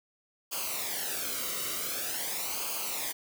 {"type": "noise with flanger", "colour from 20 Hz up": "white", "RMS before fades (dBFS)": -34, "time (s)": [0.51, 3.13], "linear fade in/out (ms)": 20, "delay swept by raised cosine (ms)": [0.53, 1.2], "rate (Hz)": 0.46, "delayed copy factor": -0.7, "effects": []}